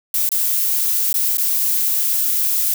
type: noise with dropouts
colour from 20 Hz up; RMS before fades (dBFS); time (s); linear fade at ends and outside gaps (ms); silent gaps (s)
violet; -18; 0.14-2.74; 2; 0.291-0.317 / 1.128-1.141 / 1.372-1.382
effects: none